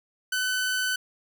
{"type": "tone", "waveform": "sawtooth", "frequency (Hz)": 1508, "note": "F#6", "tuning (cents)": 32, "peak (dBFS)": -21, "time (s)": [0.32, 0.96], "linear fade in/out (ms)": 5, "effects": []}